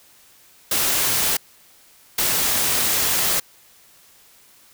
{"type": "noise bursts at uneven times", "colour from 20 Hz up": "white", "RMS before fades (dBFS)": -20, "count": 2, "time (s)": [[0.71, 1.37], [2.18, 3.4]], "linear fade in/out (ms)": 5, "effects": ["white hiss -52 dBFS RMS until 4.73 s"]}